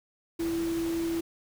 sine tone in noise, 332.6 Hz, E4, 16 cents sharp, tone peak -27 dBFS, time 0.39-1.21 s, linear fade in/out 10 ms, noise pink, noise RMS -41 dBFS, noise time 0.39-1.21 s, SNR +11 dB, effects none

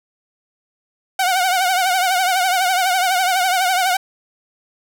sawtooth tone with vibrato, 740 Hz, F#5, in tune, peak -11 dBFS, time 1.19-3.97 s, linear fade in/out 5 ms, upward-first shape triangle, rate 12 Hz, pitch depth 96 cents each way, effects none

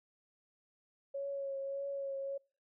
sine tone with vibrato, 552 Hz, C#5, 7 cents flat, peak -36 dBFS, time 1.14-2.38 s, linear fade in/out 10 ms, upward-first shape triangle, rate 1.7 Hz, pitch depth 25 cents each way, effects noise-tail reverb RT60 0.4 s tail -26 dB re dry

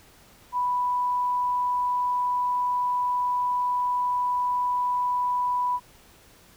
sine tone, 987.8 Hz, B5, in tune, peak -22 dBFS, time 0.52-5.8 s, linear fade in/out 50 ms, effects pink hiss -54 dBFS RMS until 6.56 s

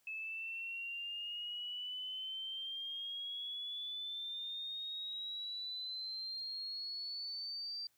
sine exponential sweep, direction up, 2599 to 4699 Hz, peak -40 dBFS, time 0.07-7.87 s, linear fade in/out 2 ms, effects white hiss -75 dBFS RMS until 7.97 s

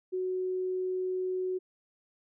sine tone, 370 Hz, F#4, in tune, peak -29 dBFS, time 0.12-1.59 s, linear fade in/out 20 ms, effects none

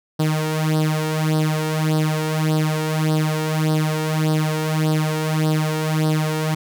sawtooth tone with flanger, 155.7 Hz, D#3, 2 cents sharp, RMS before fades -20 dBFS, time 0.19-6.55 s, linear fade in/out 10 ms, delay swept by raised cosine 0.21 to 2.21 ms, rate 1.7 Hz, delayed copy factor +0.75, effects none

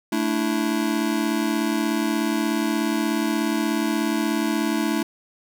square chord, A suspended fourth, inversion none, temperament just, 220 / 293.3 / 330 Hz, A3 / D4 / E4, 0 / -2 / +2 cents, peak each -26 dBFS, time 0.12-5.03 s, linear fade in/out 5 ms, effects none

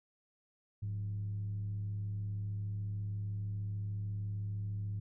sine tone with frequency modulation, 103.1 Hz, G#2, 12 cents flat, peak -34 dBFS, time 0.82-5 s, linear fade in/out 10 ms, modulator 73.6 Hz, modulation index 0.29, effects tanh soft clip ceiling -31 dBFS

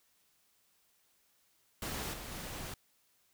pink noise with level steps, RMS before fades -39 / -45 / -43 dBFS, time 1.82-2.74 s, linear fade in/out 2 ms, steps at 2.13 / 2.31 s, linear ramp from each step 10 ms, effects white hiss -72 dBFS RMS until 3.33 s

